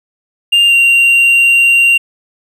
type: tone with pitch glide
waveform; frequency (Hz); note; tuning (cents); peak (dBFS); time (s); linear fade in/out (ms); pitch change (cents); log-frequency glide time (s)
triangle; 2800 to 2765; F7 to F7; +4 to -18; -4; 0.52-1.98; 10; -22; 0.67-0.73
effects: none